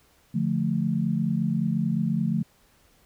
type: chord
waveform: sine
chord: D minor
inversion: none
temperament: equal with one note detuned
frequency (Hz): 145.82 / 174.61 / 220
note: D3 / F3 / A3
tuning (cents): -12 / 0 / 0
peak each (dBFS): -28 / -26 / -26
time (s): 0.34-2.43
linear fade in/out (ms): 10
effects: pink hiss -61 dBFS RMS until 3.05 s